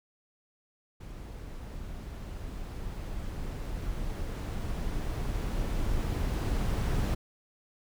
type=noise with level ramp; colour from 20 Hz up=brown; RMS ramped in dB=-42 to -27 dBFS; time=1-7.15 s; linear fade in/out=10 ms; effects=none